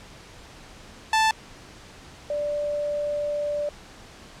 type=tone pair in turn; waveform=sawtooth / sine; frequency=880 / 587.3 Hz; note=A5 / D5; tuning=0 / 0 cents; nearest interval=perfect fifth; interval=700 cents; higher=first; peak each=-14 / -24 dBFS; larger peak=first; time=1.13-1.31 / 2.3-3.69 s; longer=second; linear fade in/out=2 ms; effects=pink hiss -46 dBFS RMS until 4.4 s + low-pass 7000 Hz 12 dB/octave